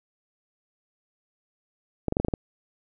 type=clicks; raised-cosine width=2 ms; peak=-11 dBFS; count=7; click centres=2.083 / 2.124 / 2.169 / 2.2 / 2.248 / 2.284 / 2.338 s; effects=none